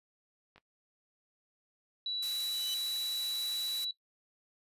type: clicks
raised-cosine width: 0.3 ms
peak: -40 dBFS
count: 2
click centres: 0.56 / 0.58 s
type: tone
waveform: sine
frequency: 3935 Hz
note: B7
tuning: 7 cents flat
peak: -33 dBFS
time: 2.06-3.91 s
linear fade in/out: 2 ms
type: noise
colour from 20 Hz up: blue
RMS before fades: -40 dBFS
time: 2.22-3.85 s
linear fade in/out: 10 ms
type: tone with exponential growth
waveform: sawtooth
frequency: 3007 Hz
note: F#7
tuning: 27 cents sharp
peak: -32 dBFS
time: 2.35-2.74 s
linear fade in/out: 1 ms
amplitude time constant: 83 ms
effects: noise-tail reverb RT60 0.1 s tail -18 dB re dry + resampled to 32000 Hz